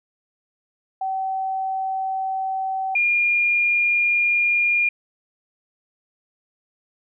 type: tone pair in turn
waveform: sine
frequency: 765 / 2415 Hz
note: G5 / D7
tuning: -42 / +48 cents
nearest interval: octave + minor sixth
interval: 1990 cents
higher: second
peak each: -22 / -16 dBFS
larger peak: second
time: 1.01-2.95 / 2.95-4.89 s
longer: neither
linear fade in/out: 5 ms
effects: none